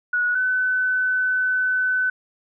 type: tone pair in turn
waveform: sine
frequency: 1463 / 1508.5 Hz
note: F#6 / F#6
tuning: -20 / +33 cents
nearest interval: minor second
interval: 53 cents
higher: second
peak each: -18 dBFS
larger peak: neither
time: 0.13-0.35 / 0.35-2.1 s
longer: second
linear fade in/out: 5 ms
effects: none